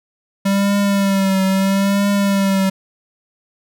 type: tone with vibrato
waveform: square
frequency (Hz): 196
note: G3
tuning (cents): 0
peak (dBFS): -14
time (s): 0.45-2.7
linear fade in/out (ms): 10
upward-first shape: triangle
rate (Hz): 0.76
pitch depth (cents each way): 52
effects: none